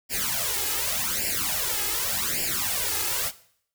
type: noise with flanger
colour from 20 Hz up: white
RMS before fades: -27 dBFS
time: 0.09-3.32 s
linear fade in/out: 50 ms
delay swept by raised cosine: 0.4 to 2.4 ms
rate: 0.86 Hz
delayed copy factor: +1
effects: noise-tail reverb RT60 0.6 s tail -17 dB re dry